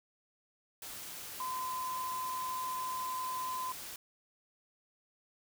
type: tone in noise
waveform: sine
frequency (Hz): 1023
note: C6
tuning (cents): -39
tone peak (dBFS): -35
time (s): 1.4-3.72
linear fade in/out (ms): 2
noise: white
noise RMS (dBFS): -45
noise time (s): 0.82-3.96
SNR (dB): +7
effects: none